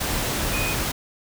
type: tone in noise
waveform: sine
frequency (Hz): 2489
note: D#7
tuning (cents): 0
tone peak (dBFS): -27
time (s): 0.53-0.74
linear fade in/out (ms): 10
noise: pink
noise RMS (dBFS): -25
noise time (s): 0-0.92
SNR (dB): -5
effects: none